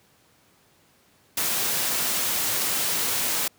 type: noise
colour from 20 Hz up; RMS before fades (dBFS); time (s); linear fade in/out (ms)
white; -25; 1.37-3.48; 5
effects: pink hiss -60 dBFS RMS until 3.58 s + high-pass 100 Hz 12 dB/octave